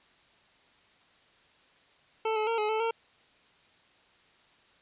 25% pulse tone with pitch steps, 442 / 430.7 / 458.2 / 424.4 / 438 / 456.6 Hz, A4 / A4 / A#4 / G#4 / A4 / A#4, +8 / -37 / -30 / +38 / -8 / -36 cents, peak -23 dBFS, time 2.25-2.91 s, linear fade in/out 5 ms, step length 110 ms, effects white hiss -62 dBFS RMS until 4.81 s + resampled to 8000 Hz

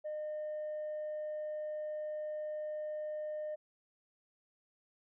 sine tone, 609 Hz, D#5, 37 cents flat, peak -35 dBFS, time 0.04-3.56 s, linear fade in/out 20 ms, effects tanh soft clip ceiling -35 dBFS

